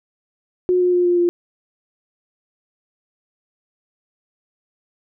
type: tone with pitch steps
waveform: sine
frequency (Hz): 362.4 / 358.9 / 355.4 / 351.9 / 348.4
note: F#4 / F4 / F4 / F4 / F4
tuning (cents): -36 / +47 / +30 / +13 / -4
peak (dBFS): -13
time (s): 0.69-1.29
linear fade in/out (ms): 0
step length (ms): 120
effects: none